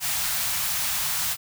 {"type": "band-stop noise", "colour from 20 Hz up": "white", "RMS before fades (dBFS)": -26, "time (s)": [0, 1.37], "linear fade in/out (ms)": 50, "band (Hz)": [180, 720], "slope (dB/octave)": 24, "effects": []}